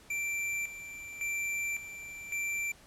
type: tone with tremolo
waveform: square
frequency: 2349 Hz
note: D7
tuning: in tune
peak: -32 dBFS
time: 0.1-2.72 s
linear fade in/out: 5 ms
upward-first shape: square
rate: 0.9 Hz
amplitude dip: 70%
effects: pink hiss -57 dBFS RMS until 2.86 s + low-pass 11000 Hz 12 dB/octave